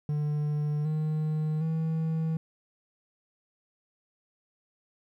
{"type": "tone with pitch steps", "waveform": "triangle", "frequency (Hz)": [148.9, 154.69, 160.7], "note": ["D3", "D#3", "E3"], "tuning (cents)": [24, -10, -44], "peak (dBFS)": -24, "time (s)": [0.09, 2.37], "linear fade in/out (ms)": 2, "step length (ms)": 760, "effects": ["11-bit"]}